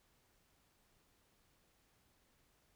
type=silence; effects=pink hiss -74 dBFS RMS until 2.75 s